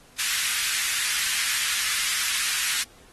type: high-pass noise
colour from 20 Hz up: pink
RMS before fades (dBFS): -26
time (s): 0.18-2.84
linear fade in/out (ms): 20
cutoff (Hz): 1600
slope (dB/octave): 24
effects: pink hiss -54 dBFS RMS until 3.12 s + AAC 32 kbps